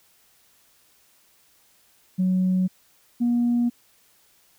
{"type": "tone pair in turn", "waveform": "sine", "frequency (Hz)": [185, 239.5], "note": ["F#3", "A#3"], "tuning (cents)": [0, 47], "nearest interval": "major third", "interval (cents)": 447, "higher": "second", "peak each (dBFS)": -17, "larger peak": "neither", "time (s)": [[2.18, 2.68], [3.2, 3.7]], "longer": "neither", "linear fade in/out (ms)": 20, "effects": ["tanh soft clip ceiling -15 dBFS", "white hiss -60 dBFS RMS until 4.58 s"]}